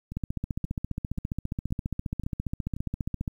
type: two click trains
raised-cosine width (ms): 5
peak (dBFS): -24 / -17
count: 6 / 47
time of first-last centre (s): 0.12-2.766 / 0.17-3.278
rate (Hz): 1.89 / 14.8
effects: 9-bit